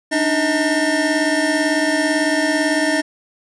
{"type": "tone cluster", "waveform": "square", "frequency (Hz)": [291.5, 309.5, 635, 1807], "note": ["D4", "D#4", "D#5", "A6"], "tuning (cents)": [-13, -9, 35, 46], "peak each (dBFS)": -22, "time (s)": [0.11, 3.02], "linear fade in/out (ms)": 20, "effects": ["resampled to 24000 Hz"]}